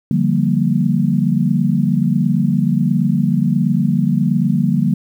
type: chord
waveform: sine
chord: G minor seventh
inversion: second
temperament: equal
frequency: 146.83 / 174.61 / 196 / 233.1 Hz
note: D3 / F3 / G3 / Bb3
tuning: 0 / 0 / 0 / 0 cents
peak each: -18 dBFS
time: 0.11-4.94 s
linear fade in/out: 2 ms
effects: 8-bit